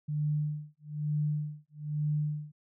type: tone with tremolo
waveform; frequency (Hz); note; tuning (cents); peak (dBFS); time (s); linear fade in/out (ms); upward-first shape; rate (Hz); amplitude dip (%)
sine; 149.9; D3; +36; -26; 0.08-2.52; 10; sine; 1.1; 100
effects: none